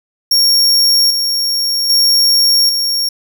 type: tone with tremolo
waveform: 40% pulse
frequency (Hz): 5540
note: F8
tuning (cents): -15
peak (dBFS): -7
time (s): 0.31-3.09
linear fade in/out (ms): 5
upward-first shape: square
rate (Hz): 0.63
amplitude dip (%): 45
effects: none